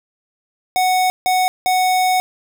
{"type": "tone bursts at uneven times", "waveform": "square", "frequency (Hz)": 740, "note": "F#5", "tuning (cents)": 0, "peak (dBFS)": -14, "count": 3, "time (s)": [[0.76, 1.1], [1.26, 1.48], [1.66, 2.2]], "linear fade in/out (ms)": 0, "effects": []}